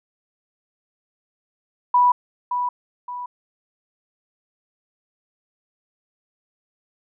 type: tone with echo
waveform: sine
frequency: 983 Hz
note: B5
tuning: 8 cents flat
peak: -12 dBFS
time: 1.94-2.12 s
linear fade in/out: 5 ms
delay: 570 ms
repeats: 2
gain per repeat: -8 dB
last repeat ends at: 3.26 s
effects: none